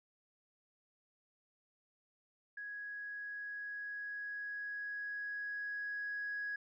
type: tone with level ramp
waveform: sine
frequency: 1664 Hz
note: G#6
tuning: 3 cents sharp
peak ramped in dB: -42 to -36 dBFS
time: 2.57-6.56 s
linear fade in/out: 5 ms
effects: tanh soft clip ceiling -33 dBFS